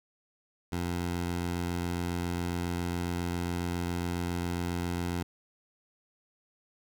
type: tone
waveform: 15% pulse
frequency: 87.31 Hz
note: F2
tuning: in tune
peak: -24 dBFS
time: 0.72-5.23 s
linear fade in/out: 5 ms
effects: none